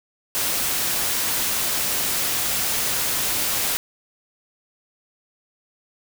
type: noise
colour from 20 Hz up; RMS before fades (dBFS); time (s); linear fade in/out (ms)
white; -23; 0.35-3.77; 0
effects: none